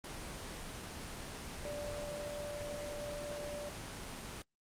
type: tone in noise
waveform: sine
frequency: 586 Hz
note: D5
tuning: 4 cents flat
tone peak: -40 dBFS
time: 1.65-3.69 s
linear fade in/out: 2 ms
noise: pink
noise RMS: -44 dBFS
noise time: 0.04-4.42 s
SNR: +1 dB
effects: low-pass 10000 Hz 12 dB/octave + Opus 24 kbps